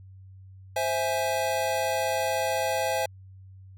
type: chord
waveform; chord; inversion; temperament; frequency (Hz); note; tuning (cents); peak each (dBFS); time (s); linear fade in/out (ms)
square; C augmented; none; equal; 523.3 / 659.3 / 830.6; C5 / E5 / G#5; 0 / 0 / 0; -30; 0.76-3.06; 5
effects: added 95 Hz sine -45 dBFS peak until 3.77 s